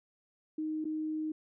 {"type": "tone with dropouts", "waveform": "sine", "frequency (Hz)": 311.1, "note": "D#4", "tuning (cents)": 0, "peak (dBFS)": -32, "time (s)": [0.58, 1.32], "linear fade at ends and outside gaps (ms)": 5, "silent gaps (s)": [0.844, 0.852], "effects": []}